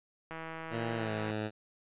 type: click train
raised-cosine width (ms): 0.5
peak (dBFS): -27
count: 163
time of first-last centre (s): 0.31-1.31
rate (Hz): 162
type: tone with pitch glide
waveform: 10% pulse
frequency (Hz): 115.1 to 107.39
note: A#2 to A2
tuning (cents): -22 to -42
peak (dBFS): -25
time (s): 0.7-1.51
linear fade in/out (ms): 50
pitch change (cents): -120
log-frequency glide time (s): 0.95-1.13
effects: resampled to 8000 Hz